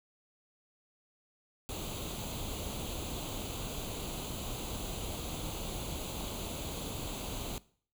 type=noise with comb filter; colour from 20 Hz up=pink; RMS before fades=-39 dBFS; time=1.69-7.58 s; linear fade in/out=0 ms; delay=0.28 ms; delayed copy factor=+0.75; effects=noise-tail reverb RT60 0.5 s tail -20 dB re dry